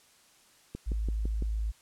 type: click train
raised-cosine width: 3 ms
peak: -24 dBFS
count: 5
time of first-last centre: 0.75-1.423 s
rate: 5.94 Hz
type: tone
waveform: sine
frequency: 53.9 Hz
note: A1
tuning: 35 cents flat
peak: -28 dBFS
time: 0.86-1.72 s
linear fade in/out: 20 ms
effects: white hiss -61 dBFS RMS until 1.81 s + low-pass 10000 Hz 12 dB/octave